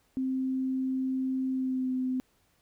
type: tone with pitch glide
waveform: sine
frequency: 261.6 to 256.8 Hz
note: C4 to C4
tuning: 0 to -32 cents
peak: -27 dBFS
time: 0.17-2.2 s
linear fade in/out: 0 ms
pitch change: -32 cents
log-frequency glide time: 1.51-1.92 s
effects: pink hiss -69 dBFS RMS until 2.61 s